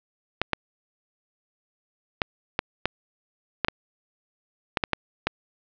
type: clicks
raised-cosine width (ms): 0.3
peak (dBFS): -5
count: 11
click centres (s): 0.416 / 0.533 / 2.218 / 2.591 / 2.856 / 3.647 / 3.684 / 4.772 / 4.838 / 4.933 / 5.27
effects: low-pass 4000 Hz 12 dB/octave

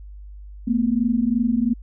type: tone pair together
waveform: sine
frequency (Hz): 223.9 / 246.8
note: A3 / B3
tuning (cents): +30 / -1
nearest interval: major second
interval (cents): 169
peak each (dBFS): -20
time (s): 0.67-1.74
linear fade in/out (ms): 10
effects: added 50 Hz sine -36 dBFS peak until 1.82 s

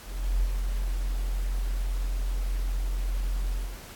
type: tone with ADSR envelope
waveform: sine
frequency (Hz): 43.79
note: F1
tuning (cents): +5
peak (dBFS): -20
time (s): 0.03-3.82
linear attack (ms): 400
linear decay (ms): 44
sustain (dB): -5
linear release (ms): 280
effects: pink hiss -46 dBFS RMS until 3.95 s + AAC 64 kbps

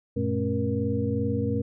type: tone cluster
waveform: sine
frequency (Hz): 94.5 / 117.2 / 214 / 271.8 / 473.7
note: F#2 / A#2 / A3 / C#4 / A#4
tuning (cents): +37 / +10 / -48 / -34 / +28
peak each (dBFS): -30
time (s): 0.16-1.62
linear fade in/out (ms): 10
effects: none

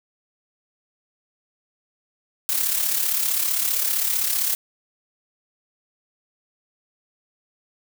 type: noise with amplitude modulation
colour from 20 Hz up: blue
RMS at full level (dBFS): -20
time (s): 2.49-4.55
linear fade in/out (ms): 0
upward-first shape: sine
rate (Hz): 35.4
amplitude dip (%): 55
effects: none

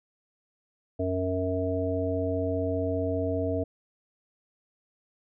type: harmonic tone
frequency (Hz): 92.5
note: F#2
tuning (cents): 0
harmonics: 1 / 3 / 5 / 7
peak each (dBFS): -31 / -31 / -31 / -31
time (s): 0.99-3.64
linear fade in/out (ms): 10
effects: none

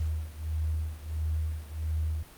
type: beating tone pair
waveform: sine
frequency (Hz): 77.78 / 79.28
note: D#2 / D#2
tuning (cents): 0 / +33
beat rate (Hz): 1.5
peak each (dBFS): -31 / -33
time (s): 0-2.23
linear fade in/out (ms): 5
effects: pink hiss -52 dBFS RMS until 2.37 s + Opus 48 kbps

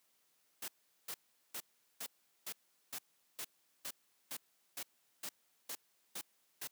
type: noise bursts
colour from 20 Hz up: white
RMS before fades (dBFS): -43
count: 14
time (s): 0.62-6.674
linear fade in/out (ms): 5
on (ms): 61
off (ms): 400
effects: white hiss -75 dBFS RMS until 6.71 s + high-pass 150 Hz 12 dB/octave

